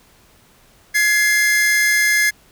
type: tone pair together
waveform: 45% pulse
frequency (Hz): 1687.5 / 2094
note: G#6 / C7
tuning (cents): +27 / +1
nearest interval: major third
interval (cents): 374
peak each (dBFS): -16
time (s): 0.94-2.31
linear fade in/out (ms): 20
effects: pink hiss -52 dBFS RMS until 2.51 s